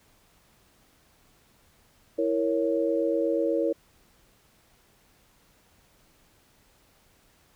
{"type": "chord", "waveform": "sine", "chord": "A# diminished", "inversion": "second", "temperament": "equal", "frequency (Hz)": [329.6, 466.2, 554.4], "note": ["E4", "A#4", "C#5"], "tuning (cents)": [0, 0, 0], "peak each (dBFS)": -27, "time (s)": [2.18, 3.73], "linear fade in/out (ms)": 10, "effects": ["pink hiss -62 dBFS RMS until 7.55 s"]}